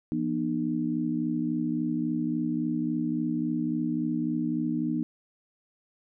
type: tone cluster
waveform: sine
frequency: 168.4 / 241.4 / 305 Hz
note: E3 / B3 / D#4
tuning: +37 / -39 / -34 cents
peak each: -33 / -29 / -29 dBFS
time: 0.12-5.03 s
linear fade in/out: 0 ms
effects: none